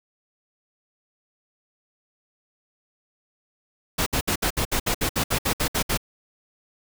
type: noise bursts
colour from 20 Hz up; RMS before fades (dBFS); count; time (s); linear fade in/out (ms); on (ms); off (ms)
pink; -23; 14; 3.98-5.975; 10; 84; 63
effects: none